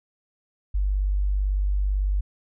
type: tone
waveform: sine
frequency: 49 Hz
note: G1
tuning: in tune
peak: -20 dBFS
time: 0.74-2.21 s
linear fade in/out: 10 ms
effects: none